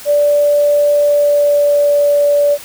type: tone with pitch glide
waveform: sine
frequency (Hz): 583 to 578.6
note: D5 to D5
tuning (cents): -13 to -26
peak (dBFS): -8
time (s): 0.05-2.58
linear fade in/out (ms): 50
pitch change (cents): -13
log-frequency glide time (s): 0.98-1.94
effects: white hiss -33 dBFS RMS until 2.64 s